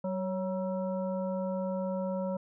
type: harmonic tone with a mistuned harmonic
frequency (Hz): 190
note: F#3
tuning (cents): +46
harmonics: 1 / 3 / 5 / 7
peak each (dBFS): -33 / -33 / -42 / -50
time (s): 0.04-2.37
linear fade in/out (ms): 5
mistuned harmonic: 3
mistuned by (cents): -49
effects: none